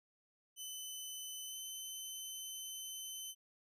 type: tone with pitch glide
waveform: 15% pulse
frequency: 3026 to 3058 Hz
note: F#7 to G7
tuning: +38 to -44 cents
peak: -37 dBFS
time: 0.56-3.35 s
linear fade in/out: 50 ms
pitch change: +18 cents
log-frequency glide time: 1.45-1.56 s
effects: none